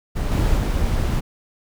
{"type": "noise with level steps", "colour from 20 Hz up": "brown", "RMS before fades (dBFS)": [-22, -18, -20], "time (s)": [0.15, 1.21], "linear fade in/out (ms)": 20, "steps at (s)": [0.31, 0.56], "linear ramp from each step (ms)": 10, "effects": []}